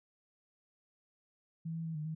sine tone with pitch steps, 163.1 / 164.1 / 162.2 / 152.2 / 158.5 Hz, E3 / E3 / E3 / D#3 / D#3, -18 / -8 / -28 / -38 / +32 cents, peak -36 dBFS, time 1.65-2.15 s, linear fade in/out 10 ms, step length 100 ms, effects none

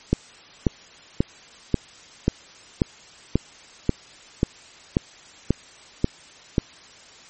click train, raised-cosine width 3 ms, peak -4 dBFS, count 13, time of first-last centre 0.13-6.582 s, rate 1.86 Hz, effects white hiss -47 dBFS RMS until 7.29 s + MP3 32 kbps

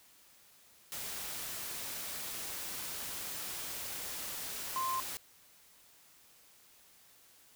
sine tone in noise, 1046.5 Hz, C6, in tune, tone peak -32 dBFS, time 4.76-5 s, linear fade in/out 0 ms, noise white, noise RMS -41 dBFS, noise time 0.92-5.17 s, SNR +6 dB, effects white hiss -62 dBFS RMS until 7.55 s

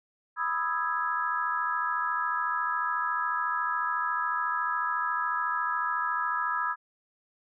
sine chord, E major seventh, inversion second, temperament equal, 987.8 / 1244.5 / 1318.5 / 1661.2 Hz, B5 / D#6 / E6 / G#6, 0 / 0 / 0 / 0 cents, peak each -32 dBFS, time 0.36-6.76 s, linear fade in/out 50 ms, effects none

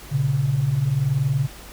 sine tone pair together, 118.82 / 139.6 Hz, A#2 / C#3, +34 / +13 cents, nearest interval minor third, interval 279 cents, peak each -24 / -19 dBFS, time 0.11-1.47 s, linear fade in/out 20 ms, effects added 50 Hz sine -41 dBFS peak until 1.72 s + pink hiss -42 dBFS RMS until 1.72 s

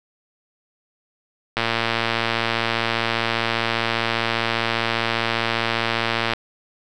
click train, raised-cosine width 0.3 ms, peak -4 dBFS, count 549, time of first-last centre 1.57-6.335 s, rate 115 Hz, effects none

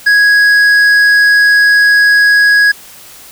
sine tone with hard clipping, 1661.2 Hz, G#6, in tune, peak -6 dBFS, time 0.06-2.72 s, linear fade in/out 10 ms, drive 6 dB, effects white hiss -35 dBFS RMS until 3.31 s

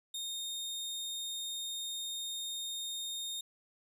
sawtooth tone, 3683 Hz, A#7, 22 cents flat, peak -34 dBFS, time 0.14-3.41 s, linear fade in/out 5 ms, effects resampled to 32000 Hz

